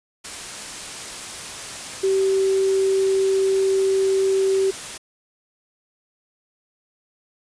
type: tone in noise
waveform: sine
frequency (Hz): 385.5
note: G4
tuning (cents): -29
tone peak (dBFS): -16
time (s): 2.03-4.71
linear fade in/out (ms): 10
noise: white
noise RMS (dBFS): -33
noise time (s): 0.24-4.98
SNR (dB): +14
effects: resampled to 22050 Hz